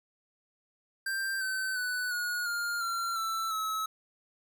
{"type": "tone with pitch steps", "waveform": "square", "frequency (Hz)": [1577, 1533, 1490.2, 1448.6, 1408.2, 1368.9, 1330.7, 1293.6], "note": ["G6", "G6", "F#6", "F#6", "F6", "F6", "E6", "E6"], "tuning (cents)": [10, -39, 12, -37, 14, -35, 16, -33], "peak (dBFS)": -31, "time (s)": [1.06, 3.86], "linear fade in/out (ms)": 5, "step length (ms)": 350, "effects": ["12-bit"]}